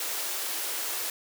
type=high-pass noise; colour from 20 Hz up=white; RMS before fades=-32 dBFS; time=0-1.1 s; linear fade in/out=2 ms; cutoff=310 Hz; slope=48 dB/octave; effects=none